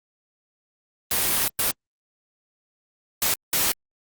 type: noise bursts at uneven times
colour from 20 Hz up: white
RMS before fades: -22 dBFS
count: 4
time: 1.11-1.48 / 1.59-1.71 / 3.22-3.34 / 3.53-3.72 s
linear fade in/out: 2 ms
effects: Opus 32 kbps